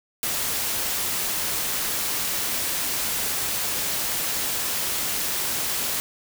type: noise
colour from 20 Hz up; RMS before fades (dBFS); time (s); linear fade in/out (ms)
white; -26; 0.23-6; 0
effects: none